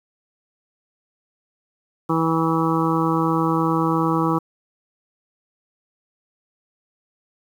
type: harmonic tone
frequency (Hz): 162.8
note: E3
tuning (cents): -21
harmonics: 1 / 2 / 3 / 5 / 6 / 7 / 8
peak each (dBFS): -23 / -21 / -27 / -29 / -27 / -25 / -29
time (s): 2.09-4.39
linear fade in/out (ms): 10
effects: 8-bit